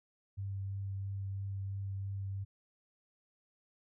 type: tone with vibrato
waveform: sine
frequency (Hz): 98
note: G2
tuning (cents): 0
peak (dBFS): -36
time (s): 0.37-2.45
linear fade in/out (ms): 20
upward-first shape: triangle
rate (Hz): 3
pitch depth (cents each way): 13
effects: none